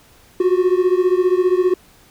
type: beating tone pair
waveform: triangle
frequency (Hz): 359.9 / 374.9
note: F#4 / F#4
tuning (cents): -48 / +23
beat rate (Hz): 15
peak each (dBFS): -13 / -15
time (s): 0.4-1.74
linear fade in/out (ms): 5
effects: pink hiss -50 dBFS RMS until 2.1 s